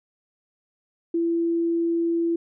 sine tone, 336 Hz, E4, 33 cents sharp, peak -20 dBFS, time 1.14-2.36 s, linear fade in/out 5 ms, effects none

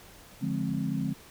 sine chord, D half-diminished seventh, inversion none, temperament just, 146.83 / 176.2 / 211.4 / 264.3 Hz, D3 / F3 / Ab3 / C4, 0 / +16 / +31 / +18 cents, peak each -33 dBFS, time 0.41-1.14 s, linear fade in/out 20 ms, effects pink hiss -52 dBFS RMS until 1.3 s

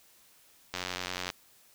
click train, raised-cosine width 0.2 ms, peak -16 dBFS, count 52, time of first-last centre 0.74-1.302 s, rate 90.8 Hz, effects white hiss -61 dBFS RMS until 1.74 s

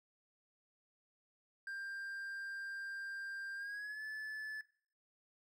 triangle tone with pitch glide, 1590 to 1733.9 Hz, G6 to A6, +24 to -26 cents, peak -40 dBFS, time 1.67-4.61 s, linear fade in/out 2 ms, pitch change +150 cents, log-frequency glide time 3.55-4.02 s, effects noise-tail reverb RT60 0.5 s tail -17 dB re dry

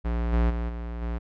square tone with level steps, 58.27 Hz, A#1, in tune, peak -25 / -20 / -27 / -32 / -28 dBFS, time 0.04-1.19 s, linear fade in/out 20 ms, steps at 0.32 / 0.49 / 0.68 / 1.01 s, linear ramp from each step 20 ms, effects low-pass 2000 Hz 12 dB/octave

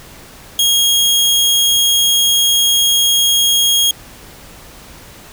sawtooth tone, 3270 Hz, G#7, 28 cents flat, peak -7 dBFS, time 0.59-3.91 s, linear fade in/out 2 ms, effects pink hiss -38 dBFS RMS until 5.32 s

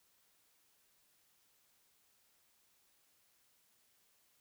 silence, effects white hiss -73 dBFS RMS until 4.4 s

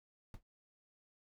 brown noise with exponential decay, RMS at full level -42 dBFS, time 0.34-0.43 s, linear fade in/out 1 ms, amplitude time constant 18 ms, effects none

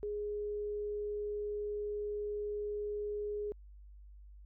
sine tone, 415.9 Hz, G#4, 2 cents sharp, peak -35 dBFS, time 0.03-3.52 s, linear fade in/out 0 ms, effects added 50 Hz sine -51 dBFS peak until 4.45 s

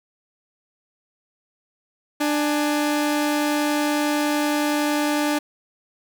sawtooth tone pair together, 296.6 / 839 Hz, D4 / G#5, +17 / +17 cents, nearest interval octave + tritone, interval 1800 cents, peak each -16 / -25 dBFS, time 2.2-5.39 s, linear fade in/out 10 ms, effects none

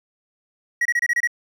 triangle tone bursts, 1910 Hz, A#6, 42 cents sharp, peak -15 dBFS, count 7, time 0.81-1.274 s, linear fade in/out 5 ms, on 44 ms, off 26 ms, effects none

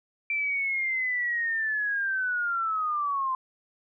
sine linear sweep, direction down, 2349 to 1029 Hz, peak -25 dBFS, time 0.3-3.35 s, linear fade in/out 2 ms, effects none

